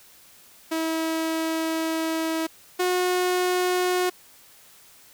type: tone pair in turn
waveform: sawtooth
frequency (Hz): 323 / 362.6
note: E4 / F#4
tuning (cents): -35 / -35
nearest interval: major second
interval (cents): 200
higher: second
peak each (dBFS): -20 / -17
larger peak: second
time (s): 0.71-2.47 / 2.79-4.1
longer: first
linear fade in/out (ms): 10
effects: white hiss -52 dBFS RMS until 5.13 s

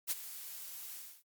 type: noise with ADSR envelope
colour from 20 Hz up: blue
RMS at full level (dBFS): -32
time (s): 0.07-1.23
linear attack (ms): 41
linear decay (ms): 26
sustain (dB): -14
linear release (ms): 270
effects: noise-tail reverb RT60 0.1 s tail -25 dB re dry + Opus 48 kbps

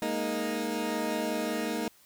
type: chord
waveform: 20% pulse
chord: Ab suspended second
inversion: none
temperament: equal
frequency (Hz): 207.7 / 233.1 / 311.1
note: Ab3 / Bb3 / Eb4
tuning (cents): 0 / 0 / 0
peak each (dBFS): -31 / -28 / -28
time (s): 0.02-1.88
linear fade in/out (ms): 2
effects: white hiss -60 dBFS RMS until 2.05 s

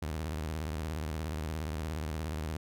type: tone with vibrato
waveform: sawtooth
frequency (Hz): 77.78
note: D#2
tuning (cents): 0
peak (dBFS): -30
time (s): 0.02-2.57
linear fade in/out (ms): 5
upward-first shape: sine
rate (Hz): 17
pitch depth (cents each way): 180
effects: none

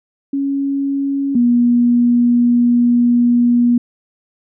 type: tone pair in turn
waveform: sine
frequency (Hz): 277.2 / 240.6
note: C#4 / B3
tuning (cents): 0 / -45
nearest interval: major second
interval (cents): 245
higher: first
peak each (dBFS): -15 / -9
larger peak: second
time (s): 0.33-1.35 / 1.35-3.78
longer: second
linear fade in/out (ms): 5
effects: none

